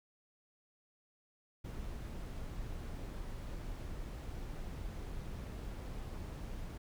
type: noise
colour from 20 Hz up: brown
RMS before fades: -43 dBFS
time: 1.64-6.78 s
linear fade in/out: 10 ms
effects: none